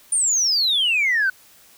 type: exponential sweep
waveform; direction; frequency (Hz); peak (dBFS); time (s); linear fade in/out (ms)
sine; down; 9397 to 1480; -15; 0.12-1.3; 5
effects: tanh soft clip ceiling -13 dBFS + white hiss -51 dBFS RMS until 1.77 s